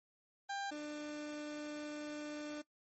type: tone pair in turn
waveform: 30% pulse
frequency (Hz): 796 / 298.2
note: G5 / D4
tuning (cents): +26 / +27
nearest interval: octave + perfect fourth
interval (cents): 1699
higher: first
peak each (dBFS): -36 / -39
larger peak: first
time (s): 0.49-0.71 / 0.71-2.62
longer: second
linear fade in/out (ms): 10
effects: noise-tail reverb RT60 0.1 s tail -20 dB re dry + MP3 32 kbps